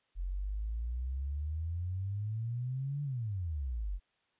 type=exponential two-way sweep; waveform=sine; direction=up then down; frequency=43.35 to 146.5 to 43.35 Hz; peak=-33 dBFS; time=0.15-4 s; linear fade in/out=50 ms; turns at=3.03 s; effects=white hiss -75 dBFS RMS until 4.39 s + resampled to 8000 Hz